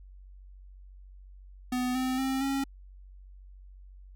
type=tone with pitch steps; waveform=square; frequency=250.4 / 257.7 / 265.3 / 273.1 Hz; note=B3 / C4 / C4 / C#4; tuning=+24 / -26 / +24 / -26 cents; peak=-28 dBFS; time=1.72-2.64 s; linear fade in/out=5 ms; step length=230 ms; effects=added 47 Hz sine -47 dBFS peak until 4.15 s